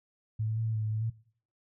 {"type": "tone with pitch steps", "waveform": "sine", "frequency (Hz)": [109.2, 110, 112.7, 111.3, 108.8, 108.2, 109, 113], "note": ["A2", "A2", "A2", "A2", "A2", "A2", "A2", "A2"], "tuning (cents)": [-13, 0, 42, 20, -19, -29, -16, 47], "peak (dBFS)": -28, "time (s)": [0.39, 1.102], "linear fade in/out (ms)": 10, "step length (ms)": 89, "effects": ["noise-tail reverb RT60 0.5 s tail -19 dB re dry"]}